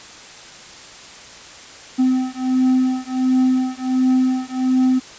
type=beating tone pair; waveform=triangle; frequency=256.5 / 257.9 Hz; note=C4 / C4; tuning=-34 / -25 cents; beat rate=1.4 Hz; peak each=-16 / -16 dBFS; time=1.98-5 s; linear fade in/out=20 ms; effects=white hiss -39 dBFS RMS until 5.18 s + resampled to 16000 Hz